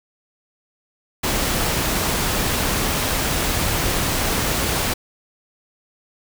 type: noise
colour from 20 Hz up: pink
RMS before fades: -21 dBFS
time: 1.23-4.94 s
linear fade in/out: 10 ms
effects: none